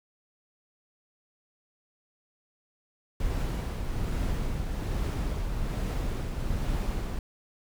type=noise with tremolo; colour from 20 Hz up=brown; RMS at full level=-28 dBFS; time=3.2-7.19 s; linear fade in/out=2 ms; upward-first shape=triangle; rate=1.2 Hz; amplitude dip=40%; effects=none